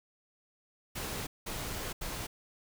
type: noise bursts at uneven times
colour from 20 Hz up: pink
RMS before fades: -38 dBFS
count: 3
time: 0.95-1.27 / 1.46-1.93 / 2.01-2.27 s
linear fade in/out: 10 ms
effects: none